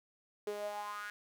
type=tone with high-pass filter sweep; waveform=sawtooth; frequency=206.5 Hz; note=G#3; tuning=10 cents flat; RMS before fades=-41 dBFS; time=0.47-1.1 s; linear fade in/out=0 ms; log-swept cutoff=420 to 1600 Hz; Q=7.1; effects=none